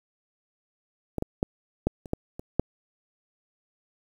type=clicks; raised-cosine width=2 ms; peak=-15 / -14 / -10 / -9 / -27 / -12 / -23 / -7 dBFS; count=8; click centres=1.183 / 1.224 / 1.429 / 1.87 / 2.058 / 2.134 / 2.395 / 2.596 s; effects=8-bit